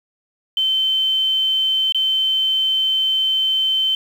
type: tone with dropouts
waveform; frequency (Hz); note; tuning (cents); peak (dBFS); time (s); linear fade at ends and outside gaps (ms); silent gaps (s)
sine; 3083; G7; -29; -15; 0.57-3.95; 2; 1.923-1.946
effects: 7-bit